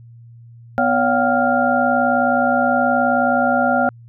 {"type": "tone cluster", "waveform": "sine", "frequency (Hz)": [247.4, 564, 710, 769, 1397], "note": ["B3", "C#5", "F5", "G5", "F6"], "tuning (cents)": [3, 30, 28, -33, 0], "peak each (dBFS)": -20, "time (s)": [0.78, 3.89], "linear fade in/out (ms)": 0, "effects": ["added 117 Hz sine -39 dBFS peak until 4.08 s"]}